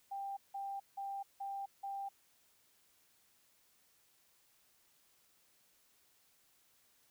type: tone bursts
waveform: sine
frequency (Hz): 791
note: G5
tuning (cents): +15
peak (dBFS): -39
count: 5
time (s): 0.11-2.09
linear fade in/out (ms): 10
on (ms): 260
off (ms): 170
effects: white hiss -71 dBFS RMS until 7.1 s